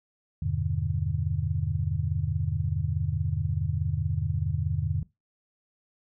sine chord, E minor seventh, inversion none, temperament just, 82.41 / 98.89 / 123.61 / 148.33 Hz, E2 / G2 / B2 / D3, 0 / +16 / +2 / +18 cents, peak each -31 / -30 / -33 / -30 dBFS, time 0.42-5.03 s, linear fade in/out 5 ms, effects noise-tail reverb RT60 0.2 s tail -19 dB re dry

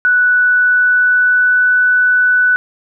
sine tone with pitch glide, 1480 to 1490.3 Hz, F#6 to F#6, 0 to +12 cents, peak -8 dBFS, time 0.05-2.56 s, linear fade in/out 0 ms, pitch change +12 cents, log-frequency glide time 0.19-1.69 s, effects none

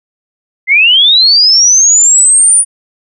sine linear sweep, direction up, 2023 to 9570 Hz, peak -3 dBFS, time 0.67-2.65 s, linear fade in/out 50 ms, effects none

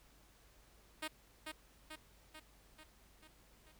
5% pulse tone with echo, 311.1 Hz, D#4, in tune, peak -28 dBFS, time 1.02-1.08 s, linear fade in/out 10 ms, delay 440 ms, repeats 6, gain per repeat -4 dB, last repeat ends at 3.72 s, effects added 50 Hz sine -67 dBFS peak until 3.79 s + pink hiss -67 dBFS RMS until 3.79 s

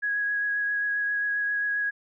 sine tone with vibrato, 1661.2 Hz, G#6, in tune, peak -24 dBFS, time 0.02-1.91 s, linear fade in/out 20 ms, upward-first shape triangle, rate 7.5 Hz, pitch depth 15 cents each way, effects none

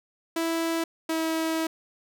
sawtooth tone pair in turn, 329.6 / 322.8 Hz, E4 / E4, 0 / -36 cents, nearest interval unison, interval 36 cents, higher first, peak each -21 dBFS, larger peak neither, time 0.36-0.84 / 1.09-1.67 s, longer second, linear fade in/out 5 ms, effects none

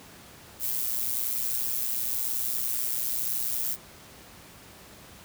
violet noise with amplitude modulation, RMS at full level -26 dBFS, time 0.59-3.77 s, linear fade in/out 50 ms, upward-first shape sine, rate 121 Hz, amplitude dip 70%, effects pink hiss -49 dBFS RMS until 5.24 s + high-pass 60 Hz 12 dB/octave

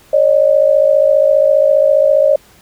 sine tone pair together, 553 / 607.9 Hz, C#5 / D#5, -4 / -40 cents, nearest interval major second, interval 164 cents, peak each -10 dBFS, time 0.13-2.36 s, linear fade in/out 5 ms, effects pink hiss -46 dBFS RMS until 2.61 s

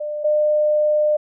sine tone pair in turn, 598 / 602.9 Hz, D5 / D5, +31 / +45 cents, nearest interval unison, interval 14 cents, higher second, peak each -23 / -14 dBFS, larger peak second, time 0-0.24 / 0.24-1.17 s, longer second, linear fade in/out 10 ms, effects none

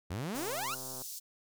sawtooth exponential sweep, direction up, 79.4 to 1480 Hz, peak -31 dBFS, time 0.1-0.75 s, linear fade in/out 10 ms
pink high-pass noise, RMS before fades -43 dBFS, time 0.34-1.2 s, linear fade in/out 20 ms, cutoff 5100 Hz, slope 24 dB/octave
click train, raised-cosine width 1 ms, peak -34 dBFS, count 88, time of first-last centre 0.35-1.019 s, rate 130 Hz
effects none

